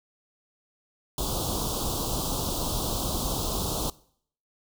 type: band-stop noise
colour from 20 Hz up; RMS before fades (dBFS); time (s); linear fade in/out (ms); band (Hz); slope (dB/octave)
pink; -29; 1.18-3.9; 2; 1200 to 3200; 48
effects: noise-tail reverb RT60 0.6 s tail -21 dB re dry